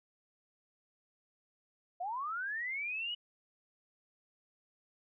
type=linear sweep; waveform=sine; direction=up; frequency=678 to 2960 Hz; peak=-35 dBFS; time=2-3.15 s; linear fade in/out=10 ms; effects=none